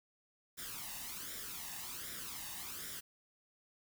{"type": "noise with flanger", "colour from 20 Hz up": "white", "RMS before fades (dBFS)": -45, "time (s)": [0.57, 3.01], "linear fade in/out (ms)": 20, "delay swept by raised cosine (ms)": [0.55, 1.1], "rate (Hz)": 1.3, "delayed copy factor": 0.65, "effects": []}